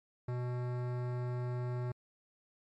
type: tone with hard clipping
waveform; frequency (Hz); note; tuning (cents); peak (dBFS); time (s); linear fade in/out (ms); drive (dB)
sine; 123.47; B2; 0; -36; 0.28-1.92; 5; 18
effects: MP3 64 kbps